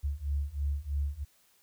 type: beating tone pair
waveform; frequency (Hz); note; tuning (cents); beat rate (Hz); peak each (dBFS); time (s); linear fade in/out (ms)
sine; 69.8 / 72.9; C#2 / D2; +13 / -12; 3.1; -33 / -32; 0.03-1.25; 20
effects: white hiss -66 dBFS RMS until 1.62 s

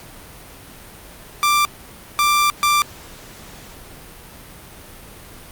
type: tone bursts at uneven times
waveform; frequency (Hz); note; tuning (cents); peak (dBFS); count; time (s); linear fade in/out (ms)
sawtooth; 1180; D6; +8; -10; 3; 1.43-1.65 / 2.19-2.5 / 2.63-2.82; 0
effects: pink hiss -40 dBFS RMS until 5.51 s + Opus 48 kbps

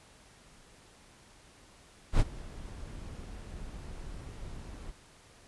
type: noise with ADSR envelope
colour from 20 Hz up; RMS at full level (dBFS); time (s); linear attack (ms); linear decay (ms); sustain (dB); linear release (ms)
brown; -22; 2.12-4.92; 78; 37; -21; 22
effects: pink hiss -58 dBFS RMS until 5.47 s + resampled to 24000 Hz

